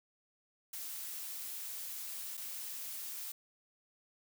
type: noise with dropouts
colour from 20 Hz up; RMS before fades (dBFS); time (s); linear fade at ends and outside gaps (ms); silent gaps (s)
blue; -43; 0.73-3.32; 5; 2.371-2.375
effects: none